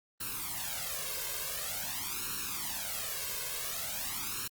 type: noise with flanger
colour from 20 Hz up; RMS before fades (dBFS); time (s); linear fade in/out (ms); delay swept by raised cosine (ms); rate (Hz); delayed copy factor
white; -37; 0.2-4.48; 10; 0.72 to 1.92; 0.47; +1
effects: Opus 32 kbps